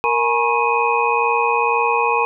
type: tone cluster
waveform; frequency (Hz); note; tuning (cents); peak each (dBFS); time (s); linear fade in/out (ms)
sine; 466.9 / 840 / 962 / 1084 / 2500; A#4 / G#5 / B5 / C#6 / D#7; +3 / +19 / -46 / -39 / +8; -21; 0.04-2.25; 0
effects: none